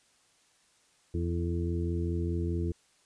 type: harmonic tone with a mistuned harmonic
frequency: 84.9 Hz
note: F2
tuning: 48 cents flat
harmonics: 1 / 2 / 3 / 4 / 5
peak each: -30 / -36 / -40 / -35 / -42 dBFS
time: 1.14-2.72 s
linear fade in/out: 5 ms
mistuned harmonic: 5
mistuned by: +36 cents
effects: white hiss -66 dBFS RMS until 3.05 s + resampled to 22050 Hz